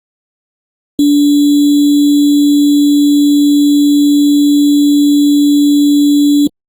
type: tone with sample-and-hold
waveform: sine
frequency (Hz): 289.8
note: D4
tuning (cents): -23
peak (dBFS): -5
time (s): 0.99-6.47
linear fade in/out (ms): 2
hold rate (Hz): 3675
effects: Opus 24 kbps